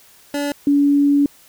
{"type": "tone pair in turn", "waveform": ["25% pulse", "sine"], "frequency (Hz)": [287.2, 285.1], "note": ["D4", "C#4"], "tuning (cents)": [-39, 49], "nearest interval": "unison", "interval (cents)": 12, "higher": "first", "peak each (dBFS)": [-16, -11], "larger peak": "second", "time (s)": [[0.34, 0.52], [0.67, 1.26]], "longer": "second", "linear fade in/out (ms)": 2, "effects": ["white hiss -49 dBFS RMS until 1.48 s"]}